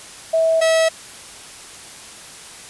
sine / 45% pulse tone pair in turn, 650 / 647.4 Hz, E5 / E5, -24 / -31 cents, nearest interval unison, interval 7 cents, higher first, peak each -13 dBFS, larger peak neither, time 0.33-0.61 / 0.61-0.89 s, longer neither, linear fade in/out 10 ms, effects white hiss -38 dBFS RMS until 2.69 s + resampled to 24000 Hz

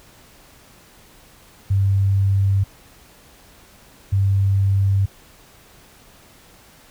sine tone pair in turn, 98 / 98 Hz, G2 / G2, 0 / 0 cents, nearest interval unison, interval 0 cents, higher neither, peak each -14 dBFS, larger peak neither, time 1.7-2.64 / 4.12-5.06 s, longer neither, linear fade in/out 10 ms, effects pink hiss -49 dBFS RMS until 6.9 s

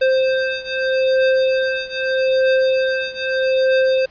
square beating tone pair, 523.3 / 524.1 Hz, C5 / C5, 0 / +3 cents, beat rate 0.8 Hz, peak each -18 / -20 dBFS, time 0.01-4.06 s, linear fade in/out 10 ms, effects pink hiss -49 dBFS RMS until 4.1 s + resampled to 11025 Hz

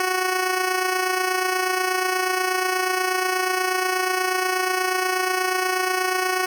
10% pulse tone with amplitude modulation, 370 Hz, F#4, in tune, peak -10 dBFS, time 0-6.46 s, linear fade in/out 2 ms, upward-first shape sine, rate 28.3 Hz, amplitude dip 50%, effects none

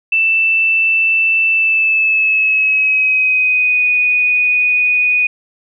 sine tone with pitch glide, 2656 to 2478 Hz, E7 to D#7, +12 to -8 cents, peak -10 dBFS, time 0.12-5.27 s, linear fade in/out 5 ms, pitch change -120 cents, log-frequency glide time 1.49-3.88 s, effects none

